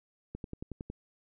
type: click train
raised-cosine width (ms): 3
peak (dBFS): -26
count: 7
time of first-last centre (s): 0.35-0.9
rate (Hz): 10.9
effects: none